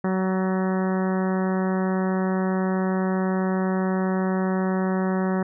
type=harmonic tone with a mistuned harmonic; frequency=187.7 Hz; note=F#3; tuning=25 cents sharp; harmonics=1 / 2 / 3 / 4 / 5 / 6 / 7 / 8 / 9 / 10; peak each=-22 / -28 / -32 / -34 / -36 / -38 / -39 / -40 / -41 / -42 dBFS; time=0.04-5.43 s; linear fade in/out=5 ms; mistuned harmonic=9; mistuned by=+26 cents; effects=none